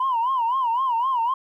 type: tone with vibrato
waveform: sine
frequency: 987.8 Hz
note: B5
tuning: in tune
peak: -18 dBFS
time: 0-1.34 s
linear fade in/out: 5 ms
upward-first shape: sine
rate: 3.9 Hz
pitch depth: 150 cents each way
effects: tanh soft clip ceiling -16 dBFS + 10-bit